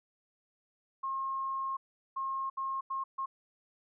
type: tone bursts at uneven times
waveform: sine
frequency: 1074 Hz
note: C6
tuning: 45 cents sharp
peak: -32 dBFS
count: 5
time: 1.03-1.77 / 2.16-2.5 / 2.57-2.81 / 2.9-3.04 / 3.18-3.26 s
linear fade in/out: 10 ms
effects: none